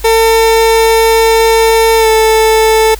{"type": "tone with pitch glide", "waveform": "30% pulse", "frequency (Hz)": [450.6, 441.1], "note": ["A4", "A4"], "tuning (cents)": [41, 4], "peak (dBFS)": -3, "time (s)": [0.04, 2.95], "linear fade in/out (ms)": 10, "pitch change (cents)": -37, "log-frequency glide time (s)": [1.98, 2.08], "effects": ["added 50 Hz sine -24 dBFS peak until 2.99 s", "white hiss -33 dBFS RMS until 2.99 s"]}